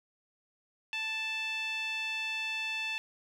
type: tone with band-pass filter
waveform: sawtooth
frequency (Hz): 880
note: A5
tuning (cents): 0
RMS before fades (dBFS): -35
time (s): 0.93-2.98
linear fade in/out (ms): 0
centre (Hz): 2900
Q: 6
effects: none